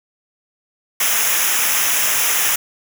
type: noise with comb filter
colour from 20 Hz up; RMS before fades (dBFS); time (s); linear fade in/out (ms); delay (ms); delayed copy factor
white; -17; 1-2.56; 5; 0.23; -0.75
effects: none